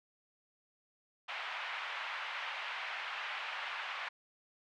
white band-pass noise, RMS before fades -41 dBFS, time 1.28-4.09 s, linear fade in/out 10 ms, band 750 to 2800 Hz, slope 24 dB/octave, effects none

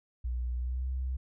sine tone with pitch glide, 60.9 to 64.48 Hz, B1 to C2, -24 to -25 cents, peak -30 dBFS, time 0.24-1.17 s, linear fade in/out 10 ms, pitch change +99 cents, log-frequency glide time 0.56-0.88 s, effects none

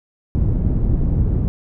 pink low-pass noise, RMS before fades -17 dBFS, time 0.35-1.48 s, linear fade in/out 0 ms, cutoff 190 Hz, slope 12 dB/octave, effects none

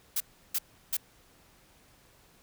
blue noise bursts, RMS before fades -29 dBFS, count 3, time 0.16-0.969 s, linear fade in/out 5 ms, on 43 ms, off 340 ms, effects pink hiss -61 dBFS RMS until 2.42 s

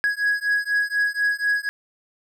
triangle beating tone pair, 1661.2 / 1665.3 Hz, G#6 / G#6, 0 / +4 cents, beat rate 4.1 Hz, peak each -21 dBFS, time 0.04-1.69 s, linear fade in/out 0 ms, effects none

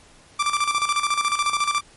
sawtooth tone with tremolo, 1174.7 Hz, D6, in tune, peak -14 dBFS, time 0.39-1.81 s, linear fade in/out 10 ms, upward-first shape square, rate 14 Hz, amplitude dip 65%, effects pink hiss -51 dBFS RMS until 1.96 s + MP3 48 kbps

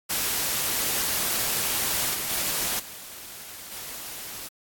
white noise with level steps, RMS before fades -26 / -30 / -27 / -41 / -37 dBFS, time 0.09-4.49 s, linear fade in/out 20 ms, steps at 2.14 / 2.29 / 2.79 / 3.71 s, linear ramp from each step 10 ms, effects AAC 64 kbps

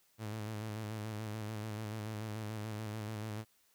sawtooth tone with vibrato, 107.8 Hz, A2, 35 cents flat, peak -35 dBFS, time 0.18-3.45 s, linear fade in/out 50 ms, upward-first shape square, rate 6.9 Hz, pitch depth 41 cents each way, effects white hiss -71 dBFS RMS until 3.74 s

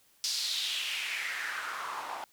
white noise with band-pass filter sweep, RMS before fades -35 dBFS, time 0.24-2.24 s, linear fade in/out 0 ms, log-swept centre 5100 to 810 Hz, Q 3.6, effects white hiss -65 dBFS RMS until 2.32 s

